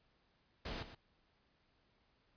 pink noise with echo, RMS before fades -43 dBFS, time 0.65-0.83 s, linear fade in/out 5 ms, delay 120 ms, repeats 1, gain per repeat -11 dB, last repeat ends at 0.95 s, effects pink hiss -75 dBFS RMS until 2.36 s + resampled to 11025 Hz

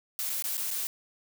blue noise with dropouts, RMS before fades -32 dBFS, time 0.19-0.87 s, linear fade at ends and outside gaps 0 ms, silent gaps 0.297-0.301 / 0.423-0.441 / 0.57-0.578 / 0.705-0.711 s, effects none

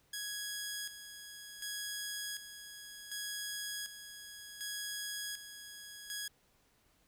10% pulse tone with tremolo, 1664 Hz, G#6, 3 cents sharp, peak -30 dBFS, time 0.13-6.28 s, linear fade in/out 5 ms, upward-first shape square, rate 0.67 Hz, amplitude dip 65%, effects pink hiss -71 dBFS RMS until 7.07 s

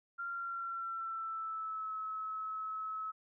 sine tone with pitch glide, 1385 to 1292.3 Hz, F6 to E6, -15 to -35 cents, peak -37 dBFS, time 0.18-3.12 s, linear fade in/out 20 ms, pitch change -120 cents, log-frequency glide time 0.29-1.93 s, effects none

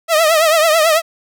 sawtooth tone with vibrato, 639 Hz, D#5, 46 cents sharp, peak -6 dBFS, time 0.08-1.02 s, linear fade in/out 50 ms, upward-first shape triangle, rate 9.1 Hz, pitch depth 110 cents each way, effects none

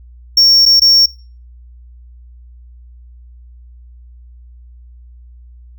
triangle tone with dropouts, 5500 Hz, F8, 27 cents flat, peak -4 dBFS, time 0.37-1.06 s, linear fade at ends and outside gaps 5 ms, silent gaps 0.655-0.66 / 0.798-0.817 s, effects noise-tail reverb RT60 0.4 s tail -26 dB re dry + added 60 Hz sine -36 dBFS peak until 5.78 s

